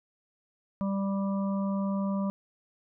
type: harmonic tone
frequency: 196.5 Hz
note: G3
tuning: 4 cents sharp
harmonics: 1 / 3 / 5 / 6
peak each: -27 / -37 / -41 / -43 dBFS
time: 0.81-2.3 s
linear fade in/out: 0 ms
effects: none